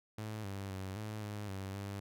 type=tone with pitch steps; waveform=sawtooth; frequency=107.9 / 98.3 / 95.3 / 107.1 / 103.9 / 96.6 / 99.8 Hz; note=A2 / G2 / G2 / A2 / G#2 / G2 / G2; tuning=-33 / +5 / -48 / -46 / +1 / -25 / +32 cents; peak=-36 dBFS; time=0.18-2 s; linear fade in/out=5 ms; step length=260 ms; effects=none